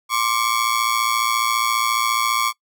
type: ring-modulated tone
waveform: sawtooth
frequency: 1116 Hz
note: C#6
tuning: 11 cents sharp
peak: -11 dBFS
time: 0.09-2.53 s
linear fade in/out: 50 ms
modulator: 57.3 Hz
effects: noise-tail reverb RT60 0.1 s tail -22 dB re dry